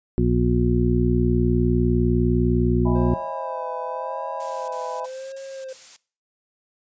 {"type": "harmonic tone", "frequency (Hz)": 59.9, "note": "A#1", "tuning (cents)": 48, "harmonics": [1, 2, 3, 4, 6], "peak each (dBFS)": [-23, -23, -23, -23, -23], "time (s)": [0.18, 3.14], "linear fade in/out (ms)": 0}
{"type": "chord", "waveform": "sine", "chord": "E major seventh", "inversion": "third", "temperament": "just", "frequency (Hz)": [618.1, 659.3, 824.1, 988.9], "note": ["D#5", "E5", "G#5", "B5"], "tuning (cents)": [-12, 0, -14, 2], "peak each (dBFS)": [-35, -33, -34, -31], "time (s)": [2.85, 5.06], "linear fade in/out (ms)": 10}
{"type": "tone with vibrato", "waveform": "triangle", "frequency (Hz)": 523.3, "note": "C5", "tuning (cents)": 0, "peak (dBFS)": -30, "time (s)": [2.95, 5.73], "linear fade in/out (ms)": 5, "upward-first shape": "sine", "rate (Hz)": 0.91, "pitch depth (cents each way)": 55}
{"type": "noise bursts", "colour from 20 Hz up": "blue", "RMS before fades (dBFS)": -40, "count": 5, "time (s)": [4.4, 5.964], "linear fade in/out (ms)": 2, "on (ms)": 280, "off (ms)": 41}
{"effects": ["noise-tail reverb RT60 0.4 s tail -20 dB re dry", "resampled to 16000 Hz"]}